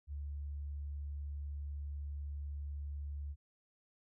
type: tone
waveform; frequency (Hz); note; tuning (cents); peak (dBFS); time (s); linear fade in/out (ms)
sine; 72; D2; -34; -39; 0.07-3.36; 50
effects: none